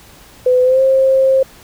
sine tone with pitch glide, 504 to 531.2 Hz, B4 to C5, +35 to +26 cents, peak -8 dBFS, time 0.46-1.43 s, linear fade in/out 5 ms, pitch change +91 cents, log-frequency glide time 0.63-0.81 s, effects pink hiss -42 dBFS RMS until 1.63 s

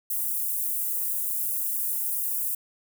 white high-pass noise, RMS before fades -28 dBFS, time 0.1-2.55 s, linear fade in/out 5 ms, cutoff 10000 Hz, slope 24 dB/octave, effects none

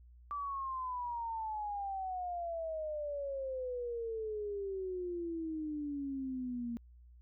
sine exponential sweep, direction down, 1167 to 232.2 Hz, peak -36 dBFS, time 0.31-6.77 s, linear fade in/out 0 ms, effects added 60 Hz sine -55 dBFS peak until 7.21 s

